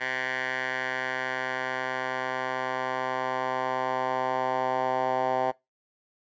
10% pulse tone with band-pass filter sweep, 129.2 Hz, C3, 21 cents flat, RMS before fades -29 dBFS, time 0-5.52 s, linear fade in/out 20 ms, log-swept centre 1800 to 810 Hz, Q 2.5, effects noise-tail reverb RT60 0.2 s tail -21 dB re dry + resampled to 16000 Hz

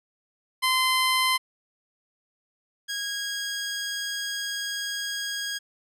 15% pulse tone pair in turn, 1033 / 1639.8 Hz, C6 / G#6, -22 / -22 cents, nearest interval minor sixth, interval 800 cents, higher second, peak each -14 / -22 dBFS, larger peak first, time 0.62-1.38 / 2.88-5.59 s, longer second, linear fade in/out 20 ms, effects resampled to 32000 Hz

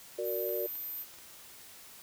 sine chord, Gb augmented, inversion none, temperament equal, 370 / 466.2 / 587.3 Hz, Gb4 / Bb4 / D5, 0 / 0 / 0 cents, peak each -36 dBFS, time 0.18-0.67 s, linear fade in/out 10 ms
sine tone, 13660 Hz, G#9, 48 cents sharp, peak -37 dBFS, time 0.23-1.06 s, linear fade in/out 50 ms
clicks, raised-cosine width 0.2 ms, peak -35 dBFS, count 4, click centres 0.491 / 0.755 / 1.14 / 1.187 s
effects white hiss -52 dBFS RMS until 2.02 s

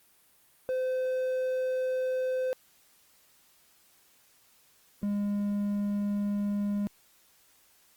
triangle tone pair in turn, 514 / 204 Hz, C5 / G#3, -31 / -31 cents, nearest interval octave + major third, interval 1600 cents, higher first, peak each -25 dBFS, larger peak neither, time 0.69-2.53 / 5.03-6.87 s, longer neither, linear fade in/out 0 ms, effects white hiss -63 dBFS RMS until 7.96 s + Opus 32 kbps

